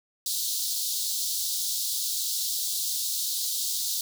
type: high-pass noise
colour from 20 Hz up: pink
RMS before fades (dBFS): -29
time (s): 0.26-4.01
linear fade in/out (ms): 2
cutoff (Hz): 3700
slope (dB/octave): 48
effects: none